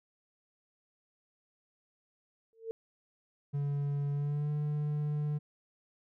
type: tone with exponential growth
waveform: sine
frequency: 450.3 Hz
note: A4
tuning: 40 cents sharp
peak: -31 dBFS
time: 2.53-2.71 s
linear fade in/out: 0 ms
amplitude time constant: 39 ms
type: tone with pitch glide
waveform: triangle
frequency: 142.7 to 148.67 Hz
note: D3 to D3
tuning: -49 to +22 cents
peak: -28 dBFS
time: 3.53-5.39 s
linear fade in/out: 20 ms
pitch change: +71 cents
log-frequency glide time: 4.12-4.5 s
effects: none